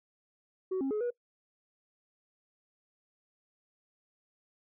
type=tone with pitch steps; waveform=sine; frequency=374.9 / 270 / 424 / 483.4 Hz; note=F#4 / C#4 / G#4 / B4; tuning=+23 / -45 / +36 / -37 cents; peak=-27 dBFS; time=0.71-1.106 s; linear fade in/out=10 ms; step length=99 ms; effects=noise-tail reverb RT60 0.1 s tail -23 dB re dry + tanh soft clip ceiling -28 dBFS